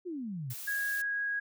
sine exponential sweep, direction down, 378.2 to 114.1 Hz, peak -35 dBFS, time 0.05-0.54 s, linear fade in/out 20 ms
blue noise, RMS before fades -42 dBFS, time 0.5-1.02 s, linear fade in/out 5 ms
sine tone, 1649 Hz, G#6, 13 cents flat, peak -30 dBFS, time 0.67-1.4 s, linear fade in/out 10 ms
effects none

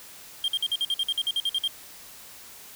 triangle tone bursts, 3198 Hz, G7, 34 cents sharp, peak -21 dBFS, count 14, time 0.44-1.677 s, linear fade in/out 2 ms, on 41 ms, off 51 ms, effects white hiss -46 dBFS RMS until 2.75 s

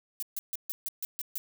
violet noise bursts, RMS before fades -34 dBFS, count 8, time 0.2-1.38 s, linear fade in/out 0 ms, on 25 ms, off 140 ms, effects none

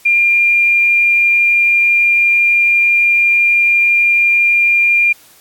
sine tone, 2398 Hz, D7, 36 cents sharp, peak -8 dBFS, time 0.05-5.13 s, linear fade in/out 10 ms, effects white hiss -45 dBFS RMS until 5.4 s + AAC 64 kbps

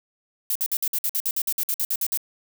violet noise bursts, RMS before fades -24 dBFS, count 16, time 0.5-2.174 s, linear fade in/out 2 ms, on 54 ms, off 54 ms, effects none

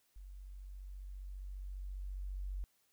sine tone with level ramp, 47.36 Hz, F#1, 41 cents sharp, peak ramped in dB -48 to -37 dBFS, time 0.16-2.64 s, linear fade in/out 0 ms, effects white hiss -75 dBFS RMS until 2.92 s

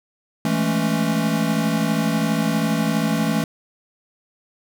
square chord, A major seventh, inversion second, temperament equal, 164.81 / 207.7 / 220 / 277.2 Hz, E3 / G#3 / A3 / C#4, 0 / 0 / 0 / 0 cents, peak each -24 / -27 / -23 / -26 dBFS, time 0.45-3.44 s, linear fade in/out 2 ms, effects none

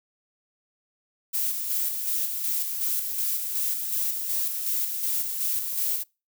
violet noise with tremolo, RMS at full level -26 dBFS, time 1.33-6.04 s, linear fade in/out 20 ms, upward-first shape square, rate 2.7 Hz, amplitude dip 40%, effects noise-tail reverb RT60 0.3 s tail -26 dB re dry

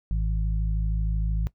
harmonic tone, 53.1 Hz, G#1, 39 cents sharp, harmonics 1 / 2 / 3, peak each -23 / -33 / -33 dBFS, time 0.11-1.47 s, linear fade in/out 0 ms, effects noise-tail reverb RT60 0.1 s tail -18 dB re dry

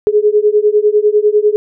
sine beating tone pair, 415.2 / 425.2 Hz, G#4 / G#4, 0 / +41 cents, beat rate 10 Hz, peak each -11 dBFS, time 0.07-1.56 s, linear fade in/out 0 ms, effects none

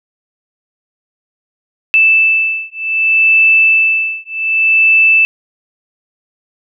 sine beating tone pair, 2639 / 2639.65 Hz, E7 / E7, +1 / +2 cents, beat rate 0.65 Hz, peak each -11 dBFS, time 1.94-5.25 s, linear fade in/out 0 ms, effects none

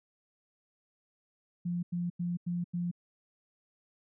sine tone bursts, 174.61 Hz, F3, in tune, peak -30 dBFS, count 5, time 1.65-2.914 s, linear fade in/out 10 ms, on 180 ms, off 91 ms, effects none

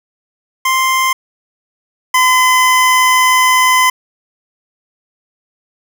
25% pulse tone pair in turn, 1046.5 / 1019.6 Hz, C6 / C6, 0 / -45 cents, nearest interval unison, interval 45 cents, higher first, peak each -7 / -4 dBFS, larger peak second, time 0.65-1.13 / 2.14-3.9 s, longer second, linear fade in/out 5 ms, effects none

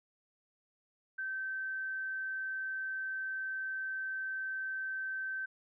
sine tone, 1547 Hz, G6, 23 cents flat, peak -35 dBFS, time 1.18-5.46 s, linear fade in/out 10 ms, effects none

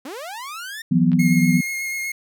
sawtooth linear sweep, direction up, 240 to 1839 Hz, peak -27 dBFS, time 0.05-0.82 s, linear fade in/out 5 ms
sine chord, E suspended second, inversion none, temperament equal with one note detuned, 164.81 / 181.92 / 246.9 Hz, E3 / F#3 / B3, 0 / -29 / 0 cents, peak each -18 dBFS, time 0.91-1.61 s, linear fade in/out 10 ms
clicks, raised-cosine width 0.3 ms, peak -24 dBFS, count 2, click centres 1.118 / 1.132 s
45% pulse tone with vibrato, 2150 Hz, C7, 47 cents sharp, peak -24 dBFS, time 1.19-2.12 s, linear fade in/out 5 ms, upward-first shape triangle, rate 8.2 Hz, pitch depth 19 cents each way
effects none

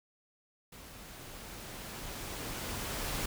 pink noise with level ramp, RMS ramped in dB -51 to -35 dBFS, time 0.72-3.26 s, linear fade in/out 5 ms, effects none

